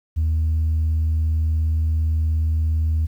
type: tone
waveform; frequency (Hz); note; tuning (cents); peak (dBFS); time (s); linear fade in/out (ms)
sine; 79.3; D#2; +33; -15; 0.16-3.07; 20
effects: tanh soft clip ceiling -15 dBFS + 9-bit